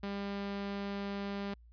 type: tone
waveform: sawtooth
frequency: 199.8 Hz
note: G3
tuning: 33 cents sharp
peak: -32 dBFS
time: 0.03-1.54 s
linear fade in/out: 5 ms
effects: added 58 Hz sine -55 dBFS peak until 1.72 s + resampled to 11025 Hz